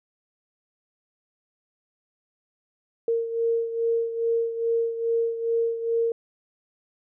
sine beating tone pair, 460.3 / 462.7 Hz, A#4 / A#4, -22 / -13 cents, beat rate 2.4 Hz, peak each -23 / -29 dBFS, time 3.08-6.12 s, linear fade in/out 2 ms, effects none

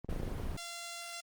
clicks, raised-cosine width 2 ms, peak -27 dBFS, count 9, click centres 0.046 / 0.09 / 0.127 / 0.162 / 0.2 / 0.232 / 0.278 / 0.316 / 0.399 s
brown noise, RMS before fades -37 dBFS, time 0.09-0.57 s, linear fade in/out 5 ms
5% pulse tone, 687 Hz, F5, 29 cents flat, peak -30 dBFS, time 0.57-1.21 s, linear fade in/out 10 ms
effects Opus 24 kbps

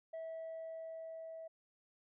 sine tone with level ramp, 650 Hz, E5, 24 cents flat, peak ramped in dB -39 to -45 dBFS, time 0.13-1.48 s, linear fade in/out 10 ms, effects tanh soft clip ceiling -41 dBFS

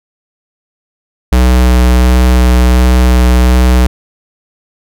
square tone with vibrato, 62.1 Hz, B1, 10 cents sharp, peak -5 dBFS, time 1.32-3.87 s, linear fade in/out 5 ms, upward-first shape sine, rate 1.4 Hz, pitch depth 12 cents each way, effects none

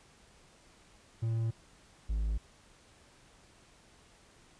triangle tone pair in turn, 113.6 / 53.61 Hz, A#2 / A1, -44 / -44 cents, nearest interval octave + minor second, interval 1300 cents, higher first, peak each -27 dBFS, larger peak neither, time 1.22-1.51 / 2.09-2.38 s, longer neither, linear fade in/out 10 ms, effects pink hiss -61 dBFS RMS until 4.59 s + resampled to 22050 Hz

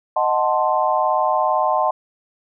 sine chord, D# diminished seventh, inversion none, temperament equal, 622.3 / 740 / 880 / 1046.5 Hz, D#5 / F#5 / A5 / C6, 0 / 0 / 0 / 0 cents, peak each -21 dBFS, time 0.16-1.91 s, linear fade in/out 5 ms, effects none

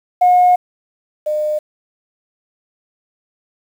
sine tone pair in turn, 721 / 606.3 Hz, F#5 / D#5, -45 / -45 cents, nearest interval minor third, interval 300 cents, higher first, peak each -6 / -15 dBFS, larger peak first, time 0.21-0.56 / 1.26-1.59 s, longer first, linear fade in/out 10 ms, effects tanh soft clip ceiling -4 dBFS + 7-bit

